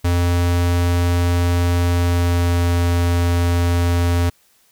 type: tone with pitch glide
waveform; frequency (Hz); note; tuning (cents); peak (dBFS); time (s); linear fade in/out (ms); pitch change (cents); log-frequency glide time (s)
square; 87.31 to 86.71; F2 to F2; 0 to -12; -15; 0.04-4.3; 10; -12; 1.86-2.72
effects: white hiss -57 dBFS RMS until 4.71 s